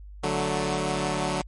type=chord; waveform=10% pulse; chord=D major; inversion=none; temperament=equal; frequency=146.83 / 185 / 220 Hz; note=D3 / F#3 / A3; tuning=0 / 0 / 0 cents; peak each=-20 / -20 / -25 dBFS; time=0.23-1.42 s; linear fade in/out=10 ms; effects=added 50 Hz sine -40 dBFS peak until 1.47 s + MP3 48 kbps